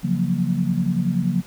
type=chord; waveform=sine; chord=Gb major seventh; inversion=second; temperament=equal; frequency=138.59 / 174.61 / 185 / 233.1 Hz; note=Db3 / F3 / Gb3 / Bb3; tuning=0 / 0 / 0 / 0 cents; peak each=-26 / -22 / -23 / -26 dBFS; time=0.03-1.42 s; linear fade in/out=20 ms; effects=pink hiss -46 dBFS RMS until 1.46 s